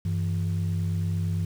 sine tone pair together, 96.7 / 165.6 Hz, G2 / E3, -23 / +8 cents, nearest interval major sixth, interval 931 cents, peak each -24 / -27 dBFS, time 0.05-1.45 s, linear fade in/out 5 ms, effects tanh soft clip ceiling -20 dBFS + 8-bit

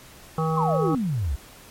harmonic tone, 160 Hz, D#3, 49 cents sharp, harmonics 1 / 3 / 5 / 7 / 8, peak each -23 / -28 / -30 / -31 / -32 dBFS, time 0.38-0.95 s, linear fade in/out 2 ms
sine exponential sweep, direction down, 1146 to 59.6 Hz, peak -22 dBFS, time 0.56-1.36 s, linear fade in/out 10 ms
effects pink hiss -47 dBFS RMS until 1.7 s + MP3 64 kbps

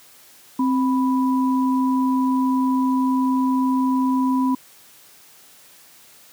sine tone pair together, 261.6 / 987.7 Hz, C4 / B5, 0 / 0 cents, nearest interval octave + major seventh, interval 2300 cents, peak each -17 / -24 dBFS, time 0.59-4.55 s, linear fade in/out 5 ms, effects white hiss -49 dBFS RMS until 6.32 s + high-pass 100 Hz 12 dB/octave

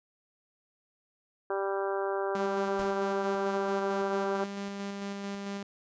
harmonic tone, 196 Hz, G3, in tune, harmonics 2 / 3 / 4 / 5 / 6 / 7 / 8, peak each -31 / -35 / -37 / -39 / -41 / -42 / -43 dBFS, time 1.5-4.44 s, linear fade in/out 2 ms
sawtooth tone with tremolo, 199.5 Hz, G3, 31 cents sharp, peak -30 dBFS, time 2.35-5.63 s, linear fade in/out 2 ms, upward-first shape square, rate 4.5 Hz, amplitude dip 25%
pink noise with exponential decay, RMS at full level -41 dBFS, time 2.79-3.06 s, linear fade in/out 1 ms, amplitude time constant 58 ms
effects resampled to 16000 Hz

